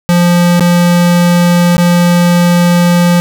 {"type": "tone with dropouts", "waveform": "square", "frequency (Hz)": 174.61, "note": "F3", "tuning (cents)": 0, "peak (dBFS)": -6, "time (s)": [0.09, 3.2], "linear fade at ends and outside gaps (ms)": 0, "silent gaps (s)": [[0.596, 0.607], [1.768, 1.78]], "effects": ["7-bit"]}